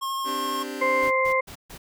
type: tone with vibrato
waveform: square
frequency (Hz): 1077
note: C6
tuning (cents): +50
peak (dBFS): -27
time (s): 0.01-0.64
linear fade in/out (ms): 20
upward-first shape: sine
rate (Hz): 12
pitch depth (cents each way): 10
type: chord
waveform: sawtooth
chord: C suspended second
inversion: none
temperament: just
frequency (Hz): 261.6 / 294.3 / 392.4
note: C4 / D4 / G4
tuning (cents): 0 / +4 / +2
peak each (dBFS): -31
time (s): 0.24-1.12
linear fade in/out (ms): 50
type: harmonic tone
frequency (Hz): 523.3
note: C5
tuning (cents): 0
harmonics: 1 / 2 / 4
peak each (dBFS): -23 / -24 / -24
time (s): 0.81-1.41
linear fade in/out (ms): 10
type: noise bursts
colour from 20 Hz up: pink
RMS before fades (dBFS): -41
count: 4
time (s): 1.02-1.78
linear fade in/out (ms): 10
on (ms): 85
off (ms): 140
effects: none